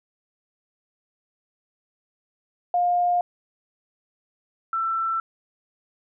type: tone pair in turn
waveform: sine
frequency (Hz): 708 / 1336.5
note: F5 / E6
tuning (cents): +23 / +23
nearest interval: major seventh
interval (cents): 1100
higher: second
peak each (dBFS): -18 / -22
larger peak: first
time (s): 2.74-3.21 / 4.73-5.2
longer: neither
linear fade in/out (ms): 2
effects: none